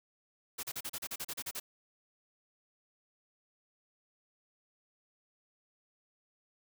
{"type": "noise bursts", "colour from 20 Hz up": "white", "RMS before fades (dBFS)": -39, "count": 12, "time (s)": [0.58, 1.6], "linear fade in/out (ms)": 10, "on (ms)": 52, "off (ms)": 36, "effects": []}